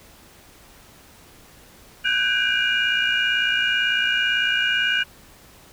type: tone cluster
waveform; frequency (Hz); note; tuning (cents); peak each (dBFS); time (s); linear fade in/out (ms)
sine; 1500 / 1560 / 1618 / 2391 / 2861; F#6 / G6 / G#6 / D7 / F7; +23 / -9 / -46 / +30 / +41; -22 / -27 / -26 / -26 / -22; 2.04-5.04; 20
effects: tanh soft clip ceiling -11 dBFS + pink hiss -49 dBFS RMS until 5.72 s

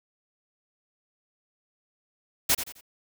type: noise with echo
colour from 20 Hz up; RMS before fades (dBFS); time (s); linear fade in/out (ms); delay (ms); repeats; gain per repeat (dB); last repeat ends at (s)
white; -21; 2.49-2.55; 10; 87; 3; -10; 2.811
effects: none

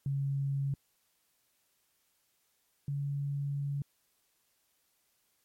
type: tone pair in turn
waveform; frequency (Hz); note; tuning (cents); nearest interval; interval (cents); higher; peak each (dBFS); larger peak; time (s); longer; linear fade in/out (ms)
sine; 138.59 / 141.5; C#3 / C#3; 0 / +36; unison; 36; second; -29 / -31; first; 0.06-0.74 / 2.88-3.82; second; 2
effects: white hiss -74 dBFS RMS until 5.44 s + MP3 64 kbps

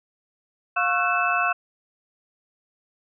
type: tone cluster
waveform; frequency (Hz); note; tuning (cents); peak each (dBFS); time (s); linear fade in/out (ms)
sine; 707 / 1100 / 1344 / 1497 / 2625; F5 / C#6 / E6 / F#6 / E7; +21 / -14 / +33 / +20 / -8; -26; 0.76-1.53; 10
effects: none

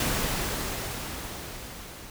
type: noise with level ramp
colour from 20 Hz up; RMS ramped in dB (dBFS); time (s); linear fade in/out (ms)
pink; -26 to -44; 0-2.1; 2
effects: none

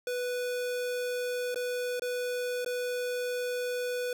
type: tone with dropouts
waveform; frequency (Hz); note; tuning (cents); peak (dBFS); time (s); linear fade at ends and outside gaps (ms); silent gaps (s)
square; 493.9; B4; 0; -31; 0.07-4.13; 2; 1.545-1.558 / 1.996-2.02 / 2.647-2.661
effects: none

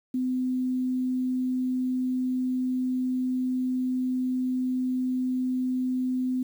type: tone with quantisation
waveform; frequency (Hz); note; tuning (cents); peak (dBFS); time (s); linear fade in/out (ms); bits
sine; 254.9; C4; -45; -24; 0.14-6.43; 5; 9
effects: none

